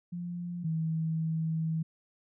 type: tone pair in turn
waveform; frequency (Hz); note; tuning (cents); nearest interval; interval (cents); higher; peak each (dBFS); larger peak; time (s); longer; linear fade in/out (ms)
sine; 174.61 / 160.89; F3 / E3; 0 / -42; minor second; 142; first; -34 / -28; second; 0.12-0.64 / 0.64-1.83; second; 10
effects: none